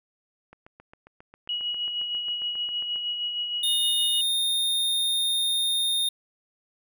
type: click train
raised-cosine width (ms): 0.5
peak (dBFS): -32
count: 19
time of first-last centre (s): 0.53-2.959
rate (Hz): 7.41
type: tone with tremolo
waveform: sine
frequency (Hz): 2910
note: F#7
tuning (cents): -29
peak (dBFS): -25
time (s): 1.49-4.21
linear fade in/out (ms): 2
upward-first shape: sine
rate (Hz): 6.4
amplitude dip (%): 40
type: tone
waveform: square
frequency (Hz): 3662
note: A#7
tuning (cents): -32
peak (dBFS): -23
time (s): 3.63-6.09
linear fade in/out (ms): 5
effects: none